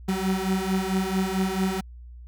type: beating tone pair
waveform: 35% pulse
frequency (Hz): 187.1 / 191.6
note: F#3 / G3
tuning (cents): +20 / -39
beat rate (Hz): 4.5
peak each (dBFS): -25 / -24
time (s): 0.08-1.81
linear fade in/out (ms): 10
effects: added 60 Hz sine -40 dBFS peak until 2.27 s